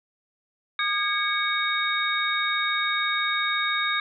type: tone cluster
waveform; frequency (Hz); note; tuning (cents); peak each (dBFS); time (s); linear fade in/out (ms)
sine; 1214 / 1640 / 2234 / 3727; D#6 / G#6 / C#7 / A#7; -43 / -22 / +13 / -1; -28; 0.79-4; 2
effects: none